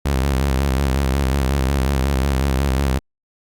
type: tone with vibrato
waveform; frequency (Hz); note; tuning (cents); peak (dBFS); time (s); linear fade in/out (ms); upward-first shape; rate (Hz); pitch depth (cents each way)
sawtooth; 67.5; C#2; -45; -12; 0.05-2.99; 10; square; 5.5; 65
effects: Opus 48 kbps